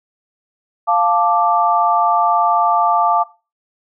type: chord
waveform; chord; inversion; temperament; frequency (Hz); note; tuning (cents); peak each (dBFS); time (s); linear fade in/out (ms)
sine; D minor; first; equal; 698.5 / 880 / 1174.7; F5 / A5 / D6; 0 / 0 / 0; -16; 0.87-3.24; 20
effects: noise-tail reverb RT60 0.3 s tail -18 dB re dry